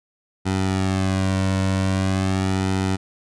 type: tone with flanger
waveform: sawtooth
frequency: 95.2 Hz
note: F#2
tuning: 50 cents sharp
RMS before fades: -21 dBFS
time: 0.45-2.97 s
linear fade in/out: 20 ms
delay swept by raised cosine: 1.8 to 2.47 ms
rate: 0.43 Hz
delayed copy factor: -1
effects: resampled to 22050 Hz